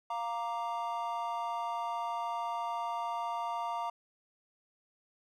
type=chord; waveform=triangle; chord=Bb major; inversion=second; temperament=equal; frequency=698.5 / 932.3 / 1174.7 Hz; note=F5 / Bb5 / D6; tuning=0 / 0 / 0 cents; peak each=-36 / -34 / -38 dBFS; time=0.1-3.9 s; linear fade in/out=5 ms; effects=none